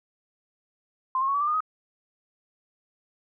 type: tone with pitch steps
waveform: sine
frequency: 1041 / 1074.6 / 1109.3 / 1145.1 / 1182.1 / 1220.2 / 1259.6 Hz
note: C6 / C6 / C#6 / D6 / D6 / D#6 / D#6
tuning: -9 / +46 / +1 / -44 / +11 / -34 / +21 cents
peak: -22 dBFS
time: 1.15-1.605 s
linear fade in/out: 2 ms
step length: 65 ms
effects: none